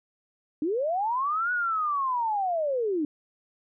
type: linear two-way sweep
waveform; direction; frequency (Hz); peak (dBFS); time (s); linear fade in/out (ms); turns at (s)
sine; up then down; 283.8 to 1480 to 283.8; -24; 0.62-3.05; 2; 1.52
effects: none